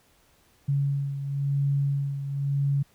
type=beating tone pair; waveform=sine; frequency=140 / 140.97 Hz; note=C#3 / C#3; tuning=+18 / +29 cents; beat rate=0.97 Hz; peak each=-24 / -31 dBFS; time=0.68-2.83 s; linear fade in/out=10 ms; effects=pink hiss -62 dBFS RMS until 2.94 s